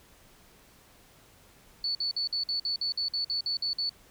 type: tone bursts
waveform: sine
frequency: 4457 Hz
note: C#8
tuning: 9 cents sharp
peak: -27 dBFS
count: 13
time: 1.84-3.894 s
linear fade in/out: 2 ms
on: 110 ms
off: 52 ms
effects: pink hiss -58 dBFS RMS until 4.1 s